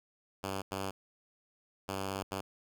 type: tone bursts at uneven times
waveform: 5% pulse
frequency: 96.9 Hz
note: G2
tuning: 20 cents flat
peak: -24 dBFS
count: 4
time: 0.43-0.62 / 0.71-0.91 / 1.88-2.23 / 2.31-2.41 s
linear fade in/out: 10 ms
effects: none